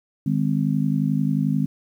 harmonic tone, 51.3 Hz, G#1, 21 cents flat, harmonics 3 / 4 / 5, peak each -22 / -23 / -24 dBFS, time 0.26-1.66 s, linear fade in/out 5 ms, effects 9-bit

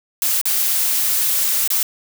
blue noise with dropouts, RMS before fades -18 dBFS, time 0.22-1.83 s, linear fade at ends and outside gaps 1 ms, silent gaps 0.414-0.455 / 1.676-1.703 s, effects none

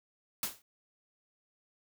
white noise with exponential decay, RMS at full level -30 dBFS, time 0.43-0.62 s, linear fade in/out 2 ms, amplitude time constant 40 ms, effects none

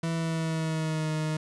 40% pulse tone with pitch glide, 164.81 to 155.56 Hz, E3 to D#3, 0 to 0 cents, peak -26 dBFS, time 0.03-1.37 s, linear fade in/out 5 ms, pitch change -100 cents, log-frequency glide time 0.14-1.11 s, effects resampled to 22050 Hz + 9-bit

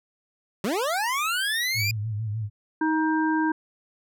25% pulse linear sweep, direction up, 173.6 to 2441 Hz, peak -20 dBFS, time 0.64-1.91 s, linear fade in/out 2 ms
sine tone with vibrato, 108 Hz, A2, 32 cents flat, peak -26 dBFS, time 1.74-2.5 s, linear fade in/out 50 ms, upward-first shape sine, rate 6.6 Hz, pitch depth 83 cents each way
harmonic tone, 315 Hz, D#4, 21 cents sharp, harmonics 1 / 3 / 5, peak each -22 / -27 / -29 dBFS, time 2.81-3.52 s, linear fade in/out 5 ms
effects none

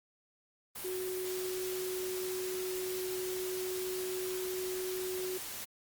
sine tone in noise, 370 Hz, F#4, in tune, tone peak -35 dBFS, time 0.84-5.38 s, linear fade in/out 10 ms, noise white, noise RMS -42 dBFS, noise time 0.75-5.65 s, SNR +4 dB, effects Opus 32 kbps

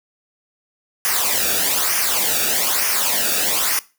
white noise with flanger, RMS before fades -19 dBFS, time 1.05-3.79 s, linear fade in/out 0 ms, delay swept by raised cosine 0.25 to 0.98 ms, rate 1.1 Hz, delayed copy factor -0.7, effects noise-tail reverb RT60 0.3 s tail -19 dB re dry

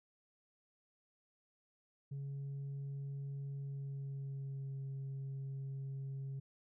sine tone with pitch glide, 139 to 135.98 Hz, C#3 to C#3, +5 to -33 cents, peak -38 dBFS, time 2.11-6.4 s, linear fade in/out 10 ms, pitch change -38 cents, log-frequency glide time 3.55-4.8 s, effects tanh soft clip ceiling -39 dBFS

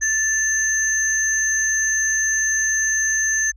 sine tone pair together, 1757 / 6261 Hz, A6 / G8, -3 / -3 cents, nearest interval octave + minor seventh, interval 2200 cents, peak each -19 dBFS, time 0.01-3.52 s, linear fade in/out 20 ms, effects tanh soft clip ceiling -11 dBFS + added 50 Hz sine -43 dBFS peak until 3.56 s

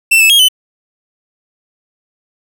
45% pulse tone with pitch steps, 2677 / 2618 / 3263 / 3024 Hz, E7 / E7 / G#7 / F#7, +26 / -13 / -31 / +37 cents, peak -5 dBFS, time 0.11-0.486 s, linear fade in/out 10 ms, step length 94 ms, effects none

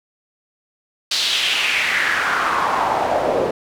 pink noise with band-pass filter sweep, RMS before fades -19 dBFS, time 1.11-3.51 s, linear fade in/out 5 ms, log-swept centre 4200 to 490 Hz, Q 3.1, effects none

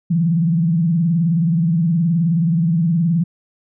sine tone with vibrato, 166.8 Hz, E3, 21 cents sharp, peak -13 dBFS, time 0.1-3.24 s, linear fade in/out 10 ms, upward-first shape sine, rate 19 Hz, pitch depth 130 cents each way, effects none

